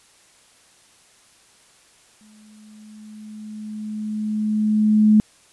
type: tone with exponential growth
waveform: sine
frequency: 213.7 Hz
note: G#3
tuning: 50 cents sharp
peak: -9 dBFS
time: 2.21-5.2 s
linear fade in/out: 0 ms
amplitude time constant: 650 ms
effects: white hiss -54 dBFS RMS until 5.52 s + resampled to 24000 Hz